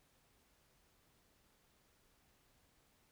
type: silence
effects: pink hiss -73 dBFS RMS until 3.11 s